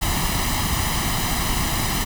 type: noise with comb filter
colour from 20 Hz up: pink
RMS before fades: -22 dBFS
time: 0.01-2.05 s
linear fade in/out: 20 ms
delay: 1 ms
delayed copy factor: +0.65
effects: none